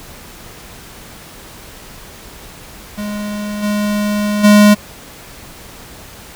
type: tone with level steps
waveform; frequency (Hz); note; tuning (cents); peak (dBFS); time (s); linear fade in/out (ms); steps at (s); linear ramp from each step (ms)
square; 207.7; G#3; 0; -21 / -15 / -5; 2.97-4.75; 20; 3.62 / 4.43; 20
effects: pink hiss -36 dBFS RMS until 6.35 s